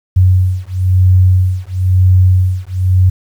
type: beating tone pair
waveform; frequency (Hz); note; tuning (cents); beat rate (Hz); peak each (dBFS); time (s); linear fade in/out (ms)
sine; 91.9 / 92.9; F#2 / F#2; -11 / +7; 1; -10; 0.16-3.1; 10
effects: 7-bit